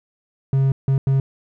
triangle tone bursts at uneven times, 135.1 Hz, C#3, 44 cents flat, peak -12 dBFS, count 3, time 0.53-0.72 / 0.88-0.98 / 1.07-1.2 s, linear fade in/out 2 ms, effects none

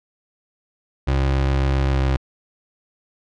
30% pulse tone with pitch glide, 67.5 to 66.61 Hz, C#2 to C2, -45 to +32 cents, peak -14 dBFS, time 1.07-2.17 s, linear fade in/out 10 ms, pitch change -23 cents, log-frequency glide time 1.88-1.99 s, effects low-pass 4000 Hz 12 dB/octave

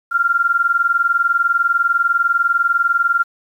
sine tone pair together, 1376.9 / 1396.9 Hz, F6 / F6, -25 / 0 cents, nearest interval unison, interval 25 cents, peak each -16 dBFS, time 0.11-3.24 s, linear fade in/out 20 ms, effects 8-bit

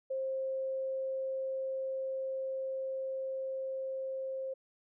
sine tone with level ramp, 530 Hz, C5, 22 cents sharp, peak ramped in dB -32 to -35 dBFS, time 0.1-4.54 s, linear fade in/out 10 ms, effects none

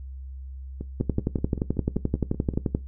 two click trains, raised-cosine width 3 ms, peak -10 / -20 dBFS, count 21 / 10, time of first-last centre 1.01-2.749 / 0.81-2.537 s, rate 11.5 / 5.21 Hz, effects noise-tail reverb RT60 0.2 s tail -18 dB re dry + added 66 Hz sine -35 dBFS peak until 2.87 s

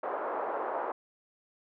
pink band-pass noise, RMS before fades -34 dBFS, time 0.03-0.92 s, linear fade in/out 5 ms, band 440 to 1200 Hz, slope 24 dB/octave, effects none

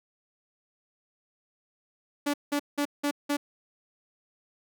sawtooth tone bursts, 288.7 Hz, D4, 30 cents flat, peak -21 dBFS, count 5, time 2.26-3.37 s, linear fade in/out 10 ms, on 78 ms, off 180 ms, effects none

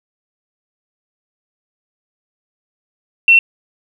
sine tone, 2710 Hz, E7, 47 cents sharp, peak -5 dBFS, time 3.28-3.39 s, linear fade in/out 2 ms, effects 7-bit

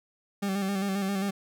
40% pulse tone with vibrato, 196 Hz, G3, in tune, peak -26 dBFS, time 0.42-1.31 s, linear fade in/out 10 ms, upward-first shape square, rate 7.5 Hz, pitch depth 39 cents each way, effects none

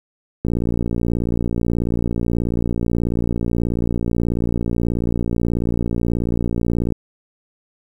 click train, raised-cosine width 3 ms, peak -8 dBFS, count 379, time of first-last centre 0.45-6.923 s, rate 58.4 Hz, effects 8-bit

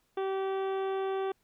harmonic tone with a mistuned harmonic, 385.6 Hz, G4, 28 cents flat, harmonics 1 / 2 / 3 / 4 / 5 / 6 / 7 / 8 / 9, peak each -30 / -37 / -42 / -48 / -53 / -55 / -55 / -58 / -54 dBFS, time 0.17-1.32 s, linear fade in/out 5 ms, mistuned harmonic 7, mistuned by +19 cents, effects pink hiss -73 dBFS RMS until 1.43 s

